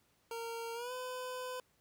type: tone with pitch glide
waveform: 25% pulse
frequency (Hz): 461.1 to 505.7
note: A#4 to B4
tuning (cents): -19 to +41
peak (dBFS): -36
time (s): 0.31-1.6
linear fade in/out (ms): 2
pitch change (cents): +160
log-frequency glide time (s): 0.74-0.92
effects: pink hiss -73 dBFS RMS until 1.8 s + high-pass 60 Hz 12 dB/octave